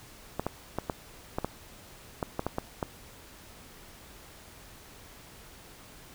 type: clicks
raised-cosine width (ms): 1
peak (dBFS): -15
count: 11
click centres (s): 0.396 / 0.466 / 0.786 / 0.898 / 1.385 / 1.446 / 2.228 / 2.394 / 2.466 / 2.584 / 2.828
effects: pink hiss -51 dBFS RMS until 6.14 s